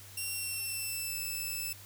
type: tone with pitch glide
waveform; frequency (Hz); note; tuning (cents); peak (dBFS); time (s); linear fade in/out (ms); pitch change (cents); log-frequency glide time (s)
5% pulse; 2745 to 2632; F7 to E7; -31 to -3; -26; 0.17-1.73; 5; -72; 0.28-1.17
effects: added 99 Hz sine -53 dBFS peak until 1.85 s + white hiss -52 dBFS RMS until 1.85 s